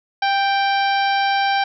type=harmonic tone with a mistuned harmonic; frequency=784 Hz; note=G5; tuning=in tune; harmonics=1 / 2 / 3 / 4 / 5 / 6 / 7; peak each=-17 / -23 / -27 / -29 / -31 / -33 / -34 dBFS; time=0.22-1.64 s; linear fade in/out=5 ms; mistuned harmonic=1; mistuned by=+18 cents; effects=none